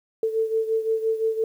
sine beating tone pair, 443.6 / 449.4 Hz, A4 / A4, +14 / +37 cents, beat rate 5.8 Hz, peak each -22 / -27 dBFS, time 0.23-1.44 s, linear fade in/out 2 ms, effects 9-bit

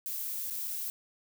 violet noise with dropouts, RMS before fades -36 dBFS, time 0.06-0.9 s, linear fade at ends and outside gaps 0 ms, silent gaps 0.501-0.507 / 0.674-0.678 s, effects none

